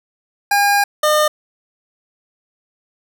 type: tone pair in turn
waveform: 25% pulse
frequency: 810 / 606.8 Hz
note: G#5 / D#5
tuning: -43 / -44 cents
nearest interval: perfect fourth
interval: 501 cents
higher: first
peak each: -8 dBFS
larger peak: neither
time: 0.51-0.84 / 1.03-1.28 s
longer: first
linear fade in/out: 5 ms
effects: none